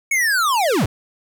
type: linear sweep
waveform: square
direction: down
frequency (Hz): 2242 to 69.3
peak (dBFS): -16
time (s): 0.11-0.86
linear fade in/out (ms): 5
effects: none